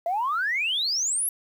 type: exponential sweep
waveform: sine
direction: up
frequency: 659.3 to 11570 Hz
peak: -22 dBFS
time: 0.06-1.29 s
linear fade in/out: 2 ms
effects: tanh soft clip ceiling -18 dBFS + 9-bit